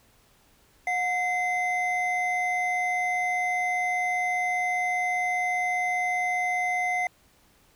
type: tone pair together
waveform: triangle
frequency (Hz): 725 / 2060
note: F#5 / C7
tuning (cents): -35 / -28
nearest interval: octave + tritone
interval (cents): 1807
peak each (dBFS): -25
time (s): 0.87-7.07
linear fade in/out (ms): 2
effects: pink hiss -61 dBFS RMS until 7.75 s